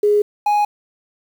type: tone pair in turn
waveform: sine / triangle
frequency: 415.3 / 830.6 Hz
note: G#4 / G#5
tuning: 0 / 0 cents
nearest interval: octave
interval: 1200 cents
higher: second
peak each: -11 dBFS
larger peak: neither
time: 0.03-0.22 / 0.46-0.65 s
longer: neither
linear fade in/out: 5 ms
effects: 7-bit